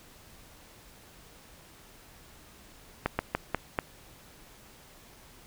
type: slowing click train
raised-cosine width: 0.5 ms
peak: -11 dBFS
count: 5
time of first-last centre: 3.06-3.788 s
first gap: 130 ms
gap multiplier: 1.23
effects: pink hiss -54 dBFS RMS until 5.46 s